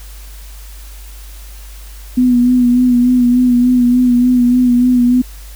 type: tone with vibrato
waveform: sine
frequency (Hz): 246.9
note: B3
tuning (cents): 0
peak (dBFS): -7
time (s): 2.17-5.22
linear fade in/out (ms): 10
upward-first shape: sine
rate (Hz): 3.4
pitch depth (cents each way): 34
effects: added 50 Hz sine -30 dBFS peak until 5.55 s + white hiss -40 dBFS RMS until 5.55 s